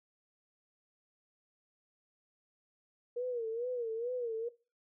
sine tone with vibrato, 473.1 Hz, A#4, 26 cents sharp, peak -33 dBFS, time 3.16-4.49 s, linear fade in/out 10 ms, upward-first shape sine, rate 2.3 Hz, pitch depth 110 cents each way, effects noise-tail reverb RT60 0.3 s tail -18 dB re dry

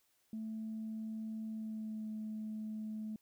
sine tone with pitch glide, 220 to 216.3 Hz, A3 to A3, 0 to -29 cents, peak -38 dBFS, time 0.33-3.16 s, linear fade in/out 2 ms, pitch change -29 cents, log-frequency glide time 1.47-2.1 s, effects tanh soft clip ceiling -35 dBFS + white hiss -75 dBFS RMS until 3.21 s

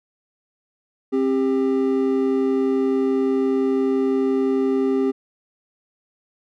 triangle tone pair together, 265.6 / 397.2 Hz, C4 / G4, +26 / +23 cents, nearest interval perfect fifth, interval 697 cents, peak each -18 dBFS, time 1.12-5.12 s, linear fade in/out 20 ms, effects none

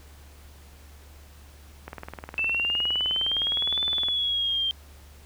click train, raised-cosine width 0.5 ms, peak -21 dBFS, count 44, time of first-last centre 1.88-4.085 s, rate 19.5 Hz
sine exponential two-way sweep, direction up then down, 2637 to 3520 to 3161 Hz, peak -23 dBFS, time 2.38-4.71 s, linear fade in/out 0 ms, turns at 3.83 s
effects added 72 Hz sine -47 dBFS peak until 5.25 s + pink hiss -54 dBFS RMS until 5.25 s

